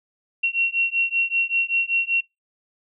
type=beating tone pair; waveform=sine; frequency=2731 / 2736.2 Hz; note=F7 / F7; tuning=-39 / -36 cents; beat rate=5.2 Hz; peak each=-22 / -22 dBFS; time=0.43-2.21 s; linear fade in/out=10 ms; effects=noise-tail reverb RT60 0.2 s tail -25 dB re dry